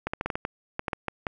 clicks, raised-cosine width 0.5 ms, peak -13 dBFS, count 12, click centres 0.07 / 0.135 / 0.211 / 0.26 / 0.302 / 0.355 / 0.451 / 0.794 / 0.882 / 0.932 / 1.083 / 1.268 s, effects none

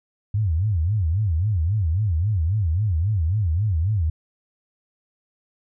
sine tone with vibrato, 92.5 Hz, F#2, in tune, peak -18 dBFS, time 0.34-4.1 s, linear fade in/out 5 ms, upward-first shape sine, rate 3.7 Hz, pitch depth 300 cents each way, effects none

